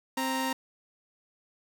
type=tone pair together; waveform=sawtooth; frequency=262.6 / 931.2 Hz; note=C4 / A#5; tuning=+6 / -2 cents; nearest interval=octave + minor seventh; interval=2192 cents; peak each=-27 dBFS; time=0.17-0.53 s; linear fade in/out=5 ms; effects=none